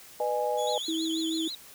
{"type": "chord", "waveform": "sine", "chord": "G# minor", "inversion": "first", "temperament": "equal with one note detuned", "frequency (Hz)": [493.9, 608.4, 830.6], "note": ["B4", "D#5", "G#5"], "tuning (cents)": [0, -39, 0], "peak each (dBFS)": -30, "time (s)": [0.2, 0.78], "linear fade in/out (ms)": 2}
{"type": "tone with pitch glide", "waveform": "25% pulse", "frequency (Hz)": [3388, 3447], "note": ["G#7", "A7"], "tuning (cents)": [34, -36], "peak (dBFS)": -33, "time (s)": [0.57, 1.51], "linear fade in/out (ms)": 20, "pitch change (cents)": 30, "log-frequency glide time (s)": [1.08, 1.34]}
{"type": "tone with vibrato", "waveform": "sine", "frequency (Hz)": 3617, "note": "A7", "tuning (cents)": 47, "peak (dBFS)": -34, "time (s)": [0.67, 1.55], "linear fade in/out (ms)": 2, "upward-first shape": "triangle", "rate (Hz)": 6.2, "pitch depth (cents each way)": 290}
{"type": "tone", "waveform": "sine", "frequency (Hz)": 322.3, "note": "E4", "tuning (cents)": -39, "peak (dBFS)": -28, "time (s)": [0.88, 1.48], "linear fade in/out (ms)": 5}
{"effects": ["white hiss -50 dBFS RMS until 1.74 s"]}